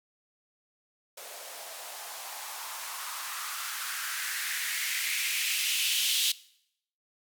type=noise with band-pass filter sweep; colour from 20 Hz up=violet; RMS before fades=-33 dBFS; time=1.17-6.32 s; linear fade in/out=5 ms; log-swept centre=540 to 3300 Hz; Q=3.2; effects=noise-tail reverb RT60 0.7 s tail -20 dB re dry